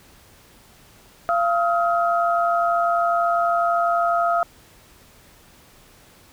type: tone cluster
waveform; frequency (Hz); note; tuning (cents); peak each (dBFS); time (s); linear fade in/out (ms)
sine; 688 / 1270 / 1382; F5 / D#6 / F6; -26 / +35 / -19; -19 / -22 / -27; 1.29-4.43; 0
effects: pink hiss -51 dBFS RMS until 6.32 s